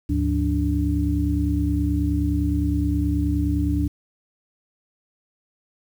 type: tone cluster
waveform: sine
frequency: 73.1 / 102.7 / 173.1 / 291.2 Hz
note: D2 / G#2 / F3 / D4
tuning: -7 / -19 / -15 / -15 cents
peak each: -22 / -27 / -29 / -23 dBFS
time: 0.09-3.88 s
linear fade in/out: 10 ms
effects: 8-bit